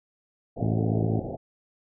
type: low-pass noise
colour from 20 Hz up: white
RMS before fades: -34 dBFS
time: 0.56-1.37 s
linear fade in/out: 20 ms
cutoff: 760 Hz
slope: 96 dB/octave
type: harmonic tone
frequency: 55 Hz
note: A1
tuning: in tune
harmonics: 2 / 3 / 4 / 5 / 6 / 7 / 8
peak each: -25 / -29 / -31 / -33 / -35 / -36 / -37 dBFS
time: 0.61-1.2 s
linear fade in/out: 10 ms
effects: none